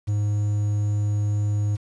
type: tone with quantisation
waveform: triangle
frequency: 103.83 Hz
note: G#2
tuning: in tune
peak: -18 dBFS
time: 0.07-1.77 s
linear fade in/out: 20 ms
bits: 8
effects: resampled to 24000 Hz